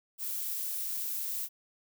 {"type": "noise", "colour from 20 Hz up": "violet", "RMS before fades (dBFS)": -35, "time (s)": [0.18, 1.49], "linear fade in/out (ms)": 50, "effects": []}